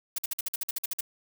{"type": "noise bursts", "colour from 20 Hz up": "blue", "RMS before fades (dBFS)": -30, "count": 12, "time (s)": [0.16, 1.009], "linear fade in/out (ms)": 5, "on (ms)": 24, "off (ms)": 51, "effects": []}